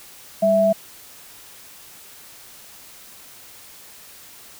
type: tone pair together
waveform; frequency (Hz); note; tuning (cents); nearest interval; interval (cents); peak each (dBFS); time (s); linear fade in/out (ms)
sine; 198 / 658.7; G3 / E5; +18 / -1; octave + major sixth; 2081; -22 / -14; 0.42-0.73; 10
effects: white hiss -44 dBFS RMS until 4.59 s